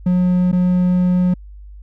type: tone with dropouts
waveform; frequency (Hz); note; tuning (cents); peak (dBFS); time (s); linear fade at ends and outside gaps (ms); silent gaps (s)
triangle; 180.4; F#3; -44; -10; 0.06-1.34; 5; 0.517-0.527
effects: added 50 Hz sine -34 dBFS peak until 1.82 s